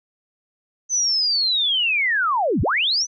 sine linear two-way sweep, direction down then up, 6180 to 56.2 to 6180 Hz, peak -17 dBFS, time 0.89-3.07 s, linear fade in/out 50 ms, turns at 2.62 s, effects none

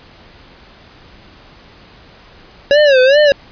square tone with vibrato, 553 Hz, C#5, 4 cents flat, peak -7 dBFS, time 2.71-3.32 s, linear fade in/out 0 ms, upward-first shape sine, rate 2.5 Hz, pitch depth 150 cents each way, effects pink hiss -42 dBFS RMS until 3.51 s + resampled to 11025 Hz

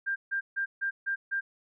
sine tone bursts, 1592 Hz, G6, 26 cents sharp, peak -27 dBFS, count 6, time 0.06-1.41 s, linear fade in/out 20 ms, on 100 ms, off 150 ms, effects none

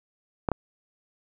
clicks, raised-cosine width 1 ms, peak -10 dBFS, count 2, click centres 0.488 / 0.517 s, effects none

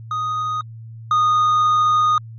triangle tone pair in turn, 1244.5 / 1233.8 Hz, D#6 / D#6, 0 / -15 cents, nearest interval unison, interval 15 cents, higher first, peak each -18 / -11 dBFS, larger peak second, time 0.11-0.61 / 1.11-2.18 s, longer second, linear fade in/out 2 ms, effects added 113 Hz sine -33 dBFS peak until 2.38 s + MP3 32 kbps

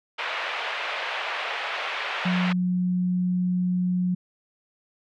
white band-pass noise, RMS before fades -30 dBFS, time 0.18-2.53 s, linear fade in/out 10 ms, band 540 to 2900 Hz, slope 24 dB/octave
sine tone, 180.7 Hz, F#3, 41 cents flat, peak -21 dBFS, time 2.25-4.15 s, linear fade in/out 10 ms
effects none

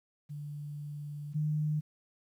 sine tone pair in turn, 146.83 / 151.83 Hz, D3 / D#3, 0 / -42 cents, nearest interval minor second, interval 58 cents, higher second, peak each -38 / -28 dBFS, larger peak second, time 0.29-1.34 / 1.34-1.81 s, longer first, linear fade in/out 20 ms, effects 11-bit

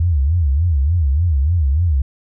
sine tone with vibrato, 77 Hz, D#2, 17 cents flat, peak -12 dBFS, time 0-2.02 s, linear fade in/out 5 ms, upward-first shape sine, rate 3.4 Hz, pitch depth 250 cents each way, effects none

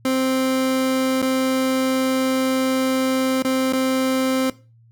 30% pulse tone with dropouts, 261.6 Hz, C4, in tune, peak -15 dBFS, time 0.05-4.5 s, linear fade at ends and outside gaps 2 ms, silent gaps 1.218-1.225 / 3.423-3.448 / 3.725-3.733 s, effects noise-tail reverb RT60 0.3 s tail -18 dB re dry + added 115 Hz sine -49 dBFS peak until 4.91 s

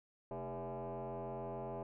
sine tone with frequency modulation, 131.9 Hz, C3, 14 cents sharp, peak -39 dBFS, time 0.31-1.83 s, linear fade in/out 2 ms, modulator 177 Hz, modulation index 4.3, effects tanh soft clip ceiling -37 dBFS

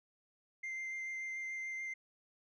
sine tone with vibrato, 2090 Hz, C7, 2 cents flat, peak -36 dBFS, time 0.63-1.94 s, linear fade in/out 10 ms, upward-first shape triangle, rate 6.9 Hz, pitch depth 13 cents each way, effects tanh soft clip ceiling -38 dBFS

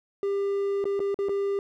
triangle tone with dropouts, 398.3 Hz, G4, 28 cents sharp, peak -22 dBFS, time 0.23-1.59 s, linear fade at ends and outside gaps 1 ms, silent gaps 0.842-0.854 / 0.994-1.002 / 1.144-1.189 / 1.286-1.293 s, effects none

